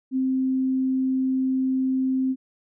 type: tone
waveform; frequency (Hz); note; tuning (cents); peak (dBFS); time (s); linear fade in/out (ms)
sine; 261.6; C4; 0; -20; 0.11-2.36; 50
effects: none